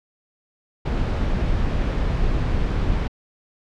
brown noise, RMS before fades -21 dBFS, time 0.85-3.08 s, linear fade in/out 10 ms, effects low-pass 4000 Hz 12 dB/octave

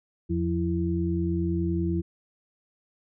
sine tone cluster, 84.9 / 174.6 / 333.6 Hz, F2 / F3 / E4, -48 / 0 / +21 cents, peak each -28 dBFS, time 0.29-2.02 s, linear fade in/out 20 ms, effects none

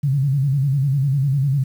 sine tone with vibrato, 138 Hz, C#3, 7 cents flat, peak -15 dBFS, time 0.03-1.64 s, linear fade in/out 10 ms, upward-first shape square, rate 10 Hz, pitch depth 83 cents each way, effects 8-bit

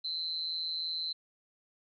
sine tone with amplitude modulation, 4073 Hz, C8, 47 cents flat, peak -29 dBFS, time 0.04-1.13 s, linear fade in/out 10 ms, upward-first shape sine, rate 163 Hz, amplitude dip 80%, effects none

